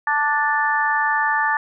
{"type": "harmonic tone", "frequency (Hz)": 293.7, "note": "D4", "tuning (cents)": 0, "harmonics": [3, 4, 5, 6], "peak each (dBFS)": [-21, -24, -28, -20], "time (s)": [0.07, 1.57], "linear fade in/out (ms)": 2, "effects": []}